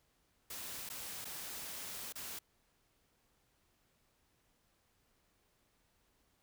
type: noise with dropouts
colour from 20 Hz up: white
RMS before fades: -45 dBFS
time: 0.5-2.39 s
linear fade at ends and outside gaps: 5 ms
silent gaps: 0.891-0.899 / 1.246-1.252 / 2.125-2.155 s
effects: pink hiss -75 dBFS RMS until 6.42 s